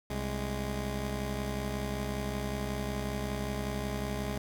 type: tone pair together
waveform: 15% pulse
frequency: 65.3 / 207.3 Hz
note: C2 / G#3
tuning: -3 / -3 cents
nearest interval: octave + minor sixth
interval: 2000 cents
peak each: -28 / -30 dBFS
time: 0.1-4.38 s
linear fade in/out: 5 ms
effects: none